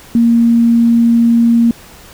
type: tone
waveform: sine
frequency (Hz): 233.1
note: A#3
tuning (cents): 0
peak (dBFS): -6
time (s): 0.15-1.71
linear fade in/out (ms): 2
effects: pink hiss -38 dBFS RMS until 2.13 s